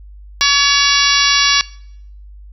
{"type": "harmonic tone with a mistuned harmonic", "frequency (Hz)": 566, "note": "C#5", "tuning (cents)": 36, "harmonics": [2, 3, 4, 5, 6, 7, 8, 9, 10], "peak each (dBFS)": [-19, -19, -19, -19, -19, -19, -19, -19, -19], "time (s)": [0.41, 1.61], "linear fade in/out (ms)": 0, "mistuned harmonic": 5, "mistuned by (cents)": -23, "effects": ["noise-tail reverb RT60 0.7 s tail -22 dB re dry", "added 50 Hz sine -34 dBFS peak until 2.52 s"]}